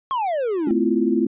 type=exponential sweep; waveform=triangle; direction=down; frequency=1108.7 to 261.6 Hz; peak=-18 dBFS; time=0.11-0.71 s; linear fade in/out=0 ms
type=chord; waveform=sine; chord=F major seventh; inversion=first; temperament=equal with one note detuned; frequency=220 / 256.7 / 329.6 / 349.2 Hz; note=A3 / C4 / E4 / F4; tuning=0 / -33 / 0 / 0 cents; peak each=-22 dBFS; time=0.67-1.27 s; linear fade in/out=5 ms
effects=resampled to 8000 Hz